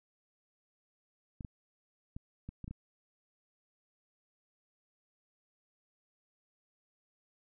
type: clicks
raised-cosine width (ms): 5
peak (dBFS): -30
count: 7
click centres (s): 1.408 / 1.448 / 2.165 / 2.49 / 2.643 / 2.679 / 2.71
effects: none